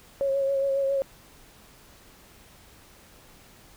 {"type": "tone with vibrato", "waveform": "sine", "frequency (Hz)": 548, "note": "C#5", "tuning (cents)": -20, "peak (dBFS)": -22, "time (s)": [0.21, 1.02], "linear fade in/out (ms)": 0, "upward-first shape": "sine", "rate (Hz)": 7.3, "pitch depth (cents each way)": 25, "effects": ["pink hiss -53 dBFS RMS until 3.76 s"]}